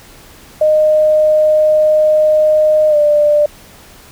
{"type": "tone with pitch glide", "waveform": "sine", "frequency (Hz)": [615, 593.4], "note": ["D#5", "D5"], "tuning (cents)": [-20, 18], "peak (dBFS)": -7, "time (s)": [0.61, 3.46], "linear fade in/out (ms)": 5, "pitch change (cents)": -62, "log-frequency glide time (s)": [2.89, 2.96], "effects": ["pink hiss -40 dBFS RMS until 4.11 s"]}